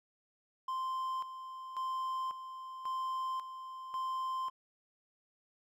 triangle tone with tremolo, 1043 Hz, C6, 6 cents flat, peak -32 dBFS, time 0.68-4.5 s, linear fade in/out 5 ms, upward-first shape square, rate 0.92 Hz, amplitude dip 65%, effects none

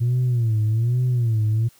sine tone with vibrato, 116.54 Hz, A#2, in tune, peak -15 dBFS, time 0-1.69 s, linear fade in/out 20 ms, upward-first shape sine, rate 1.2 Hz, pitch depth 140 cents each way, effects tanh soft clip ceiling -15 dBFS + white hiss -55 dBFS RMS until 1.79 s

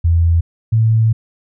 sine tone pair in turn, 83.9 / 111.8 Hz, E2 / A2, +31 / +28 cents, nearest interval perfect fourth, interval 497 cents, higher second, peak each -9 dBFS, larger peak neither, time 0.04-0.41 / 0.72-1.13 s, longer second, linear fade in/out 10 ms, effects none

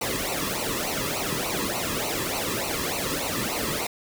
pink noise with flanger, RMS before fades -28 dBFS, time 0.01-3.87 s, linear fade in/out 5 ms, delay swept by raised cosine 0.58 to 1.38 ms, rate 3.4 Hz, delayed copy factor -0.85, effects none

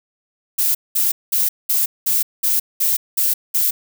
violet noise bursts, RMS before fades -17 dBFS, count 9, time 0.58-3.71 s, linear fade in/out 10 ms, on 170 ms, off 200 ms, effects none

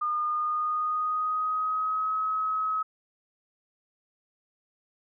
sine tone with pitch glide, 1217 to 1278.2 Hz, D#6 to D#6, -39 to +46 cents, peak -25 dBFS, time 0.01-2.83 s, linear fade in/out 10 ms, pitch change +85 cents, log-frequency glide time 0.24-2.14 s, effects none

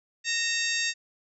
harmonic tone with a mistuned harmonic, 927 Hz, A#5, 10 cents flat, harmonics 2 / 3 / 4 / 5 / 6 / 7 / 8, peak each -30 / -32 / -33 / -34 / -35 / -35 / -36 dBFS, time 0.24-0.94 s, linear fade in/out 50 ms, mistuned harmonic 3, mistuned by -68 cents, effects none

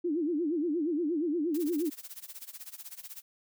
sine tone with vibrato, 320 Hz, D#4, 49 cents sharp, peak -27 dBFS, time 0.04-1.9 s, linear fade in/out 10 ms, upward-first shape sine, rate 8.5 Hz, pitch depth 190 cents each way
blue noise with tremolo, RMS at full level -42 dBFS, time 1.54-3.22 s, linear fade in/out 5 ms, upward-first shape sine, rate 16 Hz, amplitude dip 90%
effects none

